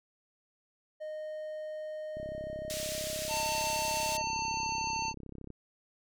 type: tone with pitch glide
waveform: triangle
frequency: 617 to 622 Hz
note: D#5 to D#5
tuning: -15 to -1 cents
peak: -35 dBFS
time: 1-4.23 s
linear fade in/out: 20 ms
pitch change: +14 cents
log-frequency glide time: 2.03-3.62 s
type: click train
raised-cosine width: 3 ms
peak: -32 dBFS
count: 112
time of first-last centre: 2.17-5.503 s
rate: 33.3 Hz
type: band-pass noise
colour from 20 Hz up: white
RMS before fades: -39 dBFS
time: 2.7-4.17 s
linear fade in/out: 0 ms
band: 2600 to 7900 Hz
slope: 12 dB/octave
type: harmonic tone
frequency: 898 Hz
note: A5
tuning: 35 cents sharp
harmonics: 1 / 3 / 5 / 7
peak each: -33 / -38 / -40 / -41 dBFS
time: 3.28-5.14 s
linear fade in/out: 50 ms
effects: none